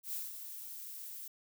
violet noise with ADSR envelope, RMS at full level -38 dBFS, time 0.03-1.28 s, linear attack 98 ms, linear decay 180 ms, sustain -8 dB, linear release 4 ms, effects none

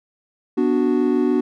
triangle chord, B minor, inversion none, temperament equal, 246.9 / 293.7 / 370 Hz, B3 / D4 / F#4, 0 / 0 / 0 cents, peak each -18 dBFS, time 0.57-1.41 s, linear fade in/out 10 ms, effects none

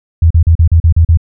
sine tone bursts, 82.41 Hz, E2, in tune, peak -3 dBFS, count 8, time 0.22-1.173 s, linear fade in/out 5 ms, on 85 ms, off 39 ms, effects none

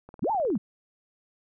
click train, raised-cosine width 1 ms, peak -31 dBFS, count 10, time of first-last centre 0.09-0.554 s, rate 19.4 Hz
sine linear two-way sweep, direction up then down, 102.1 to 926 to 162.3 Hz, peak -23 dBFS, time 0.22-0.58 s, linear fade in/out 10 ms, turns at 0.31 s
effects none

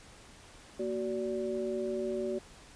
sine tone cluster, 232.8 / 374.8 / 579 Hz, A#3 / F#4 / D5, -2 / +22 / -25 cents, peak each -38 / -33 / -37 dBFS, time 0.79-2.39 s, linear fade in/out 10 ms, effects pink hiss -54 dBFS RMS until 2.75 s + resampled to 22050 Hz

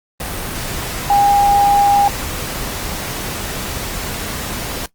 sine tone in noise, 808 Hz, G#5, 48 cents flat, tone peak -9 dBFS, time 1.1-2.08 s, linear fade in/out 2 ms, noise pink, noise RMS -24 dBFS, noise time 0.2-4.86 s, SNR +12 dB, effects noise-tail reverb RT60 0.1 s tail -18 dB re dry + Opus 32 kbps

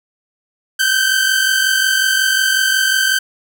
sawtooth tone pair together, 1522.5 / 1568 Hz, F#6 / G6, +49 / 0 cents, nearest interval minor second, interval 51 cents, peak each -13 / -11 dBFS, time 0.79-3.19 s, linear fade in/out 10 ms, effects none

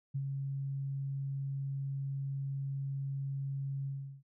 sine tone with ADSR envelope, 137.4 Hz, C#3, 15 cents flat, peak -31 dBFS, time 0.14-4.23 s, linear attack 16 ms, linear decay 59 ms, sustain -3 dB, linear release 370 ms, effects none

